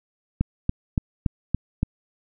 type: click train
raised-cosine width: 5 ms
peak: -8 dBFS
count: 6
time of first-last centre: 0.41-1.83 s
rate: 3.52 Hz
effects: none